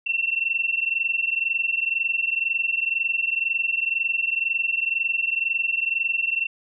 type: tone pair together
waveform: sine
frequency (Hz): 2700 / 2722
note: E7 / F7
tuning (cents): +41 / -45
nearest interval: unison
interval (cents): 14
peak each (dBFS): -24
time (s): 0.06-6.47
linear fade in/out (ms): 10
effects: none